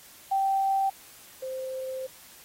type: tone pair in turn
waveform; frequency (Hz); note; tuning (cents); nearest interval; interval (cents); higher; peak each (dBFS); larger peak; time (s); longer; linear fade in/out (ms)
sine; 779 / 521.6; G5 / C5; -11 / -5; perfect fifth; 694; first; -22 / -31; first; 0.31-0.9 / 1.42-2.07; second; 10
effects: white hiss -51 dBFS RMS until 2.44 s + AAC 48 kbps